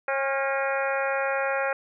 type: harmonic tone with a mistuned harmonic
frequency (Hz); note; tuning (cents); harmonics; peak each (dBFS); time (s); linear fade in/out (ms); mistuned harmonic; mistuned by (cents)
271.6; C#4; -35; 2 / 3 / 4 / 5 / 6 / 7 / 8 / 9; -27 / -31 / -36 / -31 / -33 / -35 / -39 / -36; 0.08-1.73; 2; 5; +43
effects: none